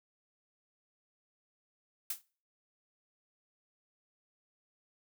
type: noise with exponential decay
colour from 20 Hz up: blue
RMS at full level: -31 dBFS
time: 2.1-2.22 s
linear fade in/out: 5 ms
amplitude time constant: 26 ms
effects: noise-tail reverb RT60 0.4 s tail -22 dB re dry